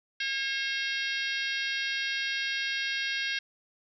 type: harmonic tone with a mistuned harmonic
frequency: 540 Hz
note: C#5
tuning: 45 cents flat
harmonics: 3 / 4 / 5 / 6 / 7 / 8 / 9 / 10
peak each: -33 / -36 / -36 / -37 / -39 / -42 / -41 / -43 dBFS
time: 0.2-3.39 s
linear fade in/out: 5 ms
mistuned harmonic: 10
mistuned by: +58 cents
effects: none